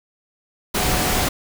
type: tone in noise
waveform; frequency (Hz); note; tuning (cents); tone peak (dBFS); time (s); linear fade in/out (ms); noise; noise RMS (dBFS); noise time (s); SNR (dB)
sine; 735; F#5; -12; -28; 0.78-1.26; 10; pink; -20; 0.74-1.29; -11
effects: none